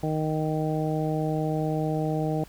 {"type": "harmonic tone", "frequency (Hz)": 155.56, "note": "D#3", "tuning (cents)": 0, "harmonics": [1, 2, 3, 4, 5], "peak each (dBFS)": [-27, -30, -32, -33, -34], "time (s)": [0.03, 2.44], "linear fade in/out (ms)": 2, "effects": ["added 50 Hz sine -50 dBFS peak until 2.48 s", "pink hiss -52 dBFS RMS until 2.48 s"]}